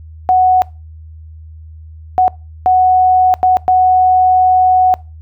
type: tone bursts at uneven times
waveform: sine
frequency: 740 Hz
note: F#5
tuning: in tune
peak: -6 dBFS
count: 5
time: 0.29-0.62 / 2.18-2.28 / 2.66-3.34 / 3.43-3.57 / 3.68-4.94 s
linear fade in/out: 0 ms
effects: noise-tail reverb RT60 0.3 s tail -24 dB re dry + added 79 Hz sine -31 dBFS peak until 5.21 s